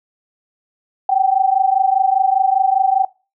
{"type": "tone pair together", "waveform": "sine", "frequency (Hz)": [759, 784], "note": ["F#5", "G5"], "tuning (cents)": [44, 0], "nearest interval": "minor second", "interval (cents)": 56, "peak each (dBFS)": -15, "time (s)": [1.09, 3.05], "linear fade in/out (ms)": 5, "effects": ["noise-tail reverb RT60 0.3 s tail -21 dB re dry"]}